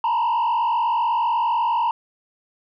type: tone with frequency modulation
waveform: sine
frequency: 938 Hz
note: A#5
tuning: 11 cents sharp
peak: -15 dBFS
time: 0.04-1.91 s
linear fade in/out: 2 ms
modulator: 48.1 Hz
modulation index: 1.1
effects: tanh soft clip ceiling -17 dBFS